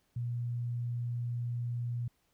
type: tone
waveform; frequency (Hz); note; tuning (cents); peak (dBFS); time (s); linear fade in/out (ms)
sine; 120; B2; -49; -32; 0.16-2.08; 5
effects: pink hiss -74 dBFS RMS until 2.33 s